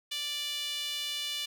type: tone with high-pass filter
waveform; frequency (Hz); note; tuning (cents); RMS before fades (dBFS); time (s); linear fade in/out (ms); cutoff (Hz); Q
sawtooth; 587; D5; -1; -35; 0.11-1.46; 10; 3200; 4
effects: none